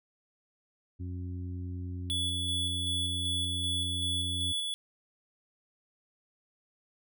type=harmonic tone; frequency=90 Hz; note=F#2; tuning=47 cents flat; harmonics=1 / 2 / 3 / 4; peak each=-35 / -47 / -44 / -54 dBFS; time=0.99-4.53 s; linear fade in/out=20 ms
type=tone with tremolo; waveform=square; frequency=3420 Hz; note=A7; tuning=50 cents flat; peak=-30 dBFS; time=2.1-4.74 s; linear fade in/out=0 ms; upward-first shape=square; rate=2.6 Hz; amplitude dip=25%
effects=none